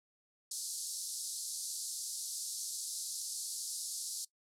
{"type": "band-pass noise", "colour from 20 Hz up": "white", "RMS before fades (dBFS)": -41, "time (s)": [0.51, 4.25], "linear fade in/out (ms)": 5, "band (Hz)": [4200, 11000], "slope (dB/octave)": 48, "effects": ["noise-tail reverb RT60 0.1 s tail -20 dB re dry"]}